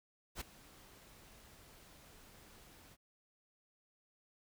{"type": "noise with ADSR envelope", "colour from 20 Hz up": "pink", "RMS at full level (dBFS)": -41, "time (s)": [0.35, 2.97], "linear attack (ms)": 60, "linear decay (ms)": 9, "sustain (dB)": -19, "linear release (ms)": 46, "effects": []}